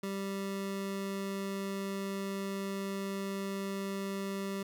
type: tone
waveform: 25% pulse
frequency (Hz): 196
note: G3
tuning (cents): 0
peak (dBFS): -31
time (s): 0.03-4.63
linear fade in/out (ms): 5
effects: none